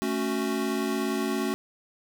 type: chord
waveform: square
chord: F# minor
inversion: first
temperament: equal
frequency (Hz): 220 / 277.2 / 370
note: A3 / C#4 / F#4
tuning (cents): 0 / 0 / 0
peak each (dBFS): -31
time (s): 0.02-1.54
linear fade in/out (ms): 0
effects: none